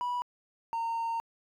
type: tone pair in turn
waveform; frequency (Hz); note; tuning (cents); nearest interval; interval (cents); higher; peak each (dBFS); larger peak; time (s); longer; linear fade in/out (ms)
triangle; 979 / 917.9; B5 / A#5; -15 / -27; minor second; 112; first; -27; neither; 0.01-0.22 / 0.73-1.2; second; 0
effects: tanh soft clip ceiling -23 dBFS